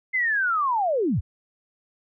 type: linear sweep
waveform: sine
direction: down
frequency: 2093 to 55.5 Hz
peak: -20 dBFS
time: 0.13-1.21 s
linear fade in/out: 20 ms
effects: none